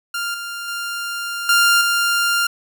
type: tone with level steps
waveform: sawtooth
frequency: 1396.9 Hz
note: F6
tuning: in tune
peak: -18 / -23 / -20 / -8 / -12 dBFS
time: 0.14-2.47 s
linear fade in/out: 5 ms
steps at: 0.34 / 0.68 / 1.49 / 1.81 s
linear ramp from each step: 2 ms
effects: none